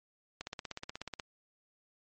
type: click train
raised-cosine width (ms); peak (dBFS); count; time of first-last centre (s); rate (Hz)
0.2; -22; 14; 0.41-1.198; 16.5
effects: MP3 32 kbps